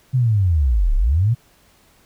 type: linear two-way sweep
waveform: sine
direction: down then up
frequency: 132.8 to 30.96 to 125.1 Hz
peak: -13 dBFS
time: 0.13-1.35 s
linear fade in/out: 20 ms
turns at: 0.95 s
effects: pink hiss -55 dBFS RMS until 2.05 s